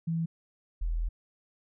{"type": "tone pair in turn", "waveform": "sine", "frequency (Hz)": [164.81, 41.2], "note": ["E3", "E1"], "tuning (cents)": [0, 0], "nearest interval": "2 octaves", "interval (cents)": 2400, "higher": "first", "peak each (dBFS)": -27, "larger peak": "neither", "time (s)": [[0.07, 0.26], [0.81, 1.09]], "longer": "second", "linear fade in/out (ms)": 10, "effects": []}